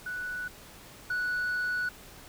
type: tone pair in turn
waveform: sine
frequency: 1480 / 1474.7 Hz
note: F#6 / F#6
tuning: 0 / -6 cents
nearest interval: unison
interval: 6 cents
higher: first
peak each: -32 / -25 dBFS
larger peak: second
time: 0.06-0.48 / 1.1-1.89 s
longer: second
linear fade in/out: 5 ms
effects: tanh soft clip ceiling -27 dBFS + pink hiss -50 dBFS RMS until 2.28 s